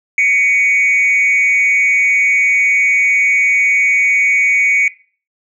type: tone with frequency modulation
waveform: sine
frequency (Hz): 2241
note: C#7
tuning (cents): +18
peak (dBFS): -7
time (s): 0.18-4.88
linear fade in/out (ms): 2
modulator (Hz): 195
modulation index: 0.55
effects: noise-tail reverb RT60 0.4 s tail -19 dB re dry + tanh soft clip ceiling -7 dBFS